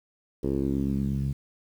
10% pulse tone with low-pass filter sweep, 68.4 Hz, C#2, 23 cents flat, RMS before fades -27 dBFS, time 0.43-1.33 s, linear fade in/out 10 ms, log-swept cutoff 430 to 140 Hz, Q 2.4, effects 9-bit

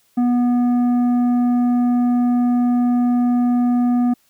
sine tone with tanh clipping, 243.9 Hz, B3, 21 cents flat, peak -15 dBFS, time 0.17-4.14 s, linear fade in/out 10 ms, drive 8 dB, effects white hiss -60 dBFS RMS until 4.29 s

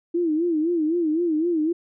sine tone with vibrato, 327 Hz, E4, 14 cents flat, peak -19 dBFS, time 0.14-1.73 s, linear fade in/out 10 ms, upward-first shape sine, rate 3.9 Hz, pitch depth 130 cents each way, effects none

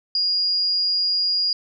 sine tone, 4856 Hz, D#8, 43 cents flat, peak -18 dBFS, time 0.15-1.53 s, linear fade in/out 2 ms, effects none

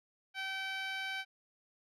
10% pulse tone with band-pass filter, 770 Hz, G5, 31 cents flat, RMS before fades -39 dBFS, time 0.34-1.25 s, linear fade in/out 50 ms, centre 1800 Hz, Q 0.94, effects none

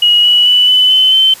sine tone with pitch steps, 2900 / 2935 / 2971 / 3007 / 3044 / 3081 Hz, F#7 / F#7 / F#7 / F#7 / F#7 / G7, -35 / -15 / +6 / +27 / +48 / -31 cents, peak -5 dBFS, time 0.02-1.34 s, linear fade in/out 5 ms, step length 220 ms, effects white hiss -34 dBFS RMS until 1.4 s + resampled to 32000 Hz

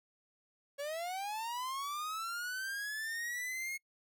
45% pulse linear sweep, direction up, 554.4 to 2171 Hz, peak -37 dBFS, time 0.78-3.78 s, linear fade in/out 20 ms, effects noise-tail reverb RT60 0.1 s tail -26 dB re dry

